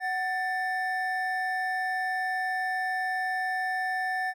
triangle tone pair together, 745.5 / 1773 Hz, F#5 / A6, +13 / +13 cents, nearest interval octave + minor third, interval 1500 cents, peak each -28 dBFS, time 0-4.34 s, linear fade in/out 50 ms, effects none

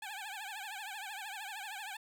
15% pulse tone with vibrato, 817 Hz, G#5, 29 cents flat, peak -35 dBFS, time 0.02-1.97 s, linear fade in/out 5 ms, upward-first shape triangle, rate 13 Hz, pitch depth 170 cents each way, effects none

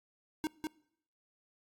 square tone with echo, 311.1 Hz, D#4, in tune, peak -32 dBFS, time 0.44-0.47 s, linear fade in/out 0 ms, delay 200 ms, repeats 1, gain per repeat -3 dB, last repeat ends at 0.67 s, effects noise-tail reverb RT60 0.7 s tail -23 dB re dry + AAC 64 kbps

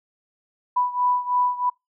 sine beating tone pair, 987.8 / 990.9 Hz, B5 / B5, 0 / +5 cents, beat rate 3.1 Hz, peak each -21 / -24 dBFS, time 0.76-1.7 s, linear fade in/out 10 ms, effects noise-tail reverb RT60 0.2 s tail -26 dB re dry

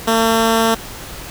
10% pulse tone, 225.9 Hz, A3, 46 cents sharp, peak -4 dBFS, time 0.07-0.75 s, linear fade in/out 10 ms, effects pink hiss -32 dBFS RMS until 1.3 s

